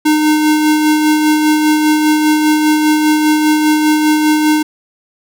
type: tone with tremolo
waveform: square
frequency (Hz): 305.7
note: D#4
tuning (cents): -30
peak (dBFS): -8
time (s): 0.05-4.63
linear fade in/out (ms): 10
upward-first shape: sine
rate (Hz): 5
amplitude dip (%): 35
effects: none